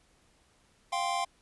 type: chord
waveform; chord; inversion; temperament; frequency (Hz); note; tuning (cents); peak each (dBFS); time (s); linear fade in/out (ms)
square; F suspended second; none; equal; 698.5 / 784 / 1046.5; F5 / G5 / C6; 0 / 0 / 0; -34; 0.92-1.25; 10
effects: pink hiss -66 dBFS RMS until 1.41 s + resampled to 24000 Hz